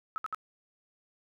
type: tone bursts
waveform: sine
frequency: 1293 Hz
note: E6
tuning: 34 cents flat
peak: -31 dBFS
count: 3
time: 0.16-0.346 s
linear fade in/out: 0 ms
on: 20 ms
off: 63 ms
effects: none